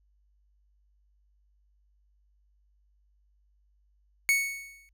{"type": "tone with exponential decay", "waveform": "45% pulse", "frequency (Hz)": 2217, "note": "C#7", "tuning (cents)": 0, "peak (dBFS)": -19, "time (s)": [4.29, 4.89], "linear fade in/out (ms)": 0, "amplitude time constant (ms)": 130, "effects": ["added 50 Hz sine -64 dBFS peak until 4.93 s"]}